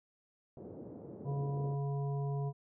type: band-pass noise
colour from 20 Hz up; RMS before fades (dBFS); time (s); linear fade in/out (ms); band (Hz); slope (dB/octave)
white; -48; 0.57-1.75; 2; 100 to 490; 24
type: harmonic tone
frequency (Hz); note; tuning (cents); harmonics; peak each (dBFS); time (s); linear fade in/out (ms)
140.3; C#3; +21; 1 / 3 / 5 / 7; -33 / -43 / -47 / -50; 1.24-2.53; 50
effects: none